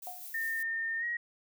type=noise with tremolo; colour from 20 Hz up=violet; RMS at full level=-44 dBFS; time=0.02-0.63 s; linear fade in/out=5 ms; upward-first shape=sine; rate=5.2 Hz; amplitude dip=30%
type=tone with exponential decay; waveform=sine; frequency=725 Hz; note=F#5; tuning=35 cents flat; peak=-37 dBFS; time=0.07-0.33 s; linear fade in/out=1 ms; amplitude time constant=56 ms
type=tone with pitch glide; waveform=sine; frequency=1817 to 1895.3 Hz; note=A#6 to A#6; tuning=-45 to +28 cents; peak=-31 dBFS; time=0.34-1.17 s; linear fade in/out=5 ms; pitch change=+73 cents; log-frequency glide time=0.99-1.04 s
effects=none